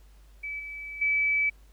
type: tone with level steps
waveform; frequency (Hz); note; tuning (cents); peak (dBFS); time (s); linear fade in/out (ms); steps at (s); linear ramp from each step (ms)
sine; 2300; D7; -37; -32 / -36 / -22; 0.43-1.5; 10; 0.59 / 1.01; 10
effects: added 50 Hz sine -51 dBFS peak until 1.72 s + pink hiss -64 dBFS RMS until 1.72 s